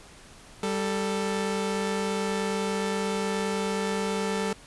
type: tone pair together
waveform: sawtooth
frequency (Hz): 196 / 441.5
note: G3 / A4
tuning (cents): 0 / +6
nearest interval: octave + major second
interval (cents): 1406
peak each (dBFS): -25 / -25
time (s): 0.63-4.53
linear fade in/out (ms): 2
effects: pink hiss -50 dBFS RMS until 4.66 s + resampled to 24000 Hz